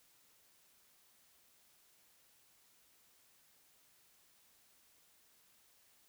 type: silence
effects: white hiss -69 dBFS RMS until 6.08 s